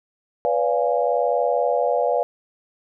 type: chord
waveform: sine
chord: B diminished seventh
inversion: none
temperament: equal with one note detuned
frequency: 493.9 / 574.6 / 698.5 / 830.6 Hz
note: B4 / D5 / F5 / Ab5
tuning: 0 / -38 / 0 / 0 cents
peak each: -22 / -22 / -23 / -27 dBFS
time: 0.45-2.23 s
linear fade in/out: 0 ms
effects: none

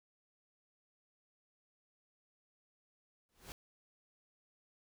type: noise with exponential growth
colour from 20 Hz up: pink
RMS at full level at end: -45 dBFS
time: 3.29-3.52 s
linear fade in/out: 0 ms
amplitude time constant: 49 ms
effects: none

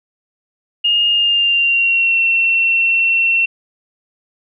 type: tone with pitch glide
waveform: sine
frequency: 2841 to 2711 Hz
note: F7 to E7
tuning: +29 to +48 cents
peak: -11 dBFS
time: 0.84-3.46 s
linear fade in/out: 10 ms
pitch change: -81 cents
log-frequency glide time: 1.08-2.19 s
effects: none

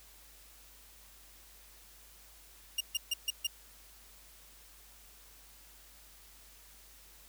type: tone bursts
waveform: sawtooth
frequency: 2825 Hz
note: F7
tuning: 19 cents sharp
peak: -26 dBFS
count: 5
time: 2.78-3.47 s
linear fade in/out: 5 ms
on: 26 ms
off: 140 ms
effects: added 50 Hz sine -61 dBFS peak until 7.28 s + white hiss -58 dBFS RMS until 7.28 s

